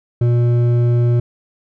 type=tone with hard clipping; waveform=sine; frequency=120 Hz; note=B2; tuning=49 cents flat; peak=-13 dBFS; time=0.21-1.2 s; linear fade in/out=5 ms; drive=8 dB; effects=none